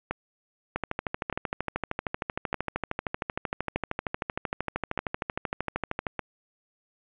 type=two click trains; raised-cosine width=0.5 ms; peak=-14 / -13 dBFS; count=6 / 70; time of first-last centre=0.11-6.193 / 0.76-6.068 s; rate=0.822 / 13 Hz; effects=resampled to 8000 Hz + 9-bit